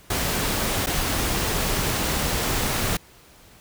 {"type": "noise with dropouts", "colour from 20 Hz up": "pink", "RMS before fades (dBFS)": -24, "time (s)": [0.1, 2.97], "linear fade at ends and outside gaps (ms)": 5, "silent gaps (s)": [0.862, 0.869], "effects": ["pink hiss -51 dBFS RMS until 3.6 s"]}